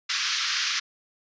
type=band-pass noise; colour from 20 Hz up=white; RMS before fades=-27 dBFS; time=0.09-0.8 s; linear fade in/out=10 ms; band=1200 to 5900 Hz; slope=48 dB/octave; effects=resampled to 16000 Hz